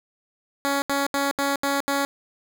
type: tone bursts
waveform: 10% pulse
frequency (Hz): 279.5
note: C#4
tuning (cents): +14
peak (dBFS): -13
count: 6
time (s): 0.65-2.05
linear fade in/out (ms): 0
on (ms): 170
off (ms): 76
effects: none